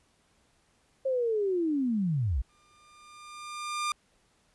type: linear sweep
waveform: sine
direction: down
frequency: 541 to 49.97 Hz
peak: -25 dBFS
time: 1.05-2.42 s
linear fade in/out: 10 ms
type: tone with exponential growth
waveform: sawtooth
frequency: 1200 Hz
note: D6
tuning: 37 cents sharp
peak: -23 dBFS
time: 2.49-3.92 s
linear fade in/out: 2 ms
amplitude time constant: 310 ms
effects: pink hiss -68 dBFS RMS until 4.54 s + resampled to 24000 Hz